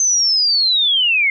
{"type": "linear sweep", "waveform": "sine", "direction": "down", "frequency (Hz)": [6272, 2100], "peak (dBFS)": -12, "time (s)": [0, 1.3], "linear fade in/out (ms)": 2, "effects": []}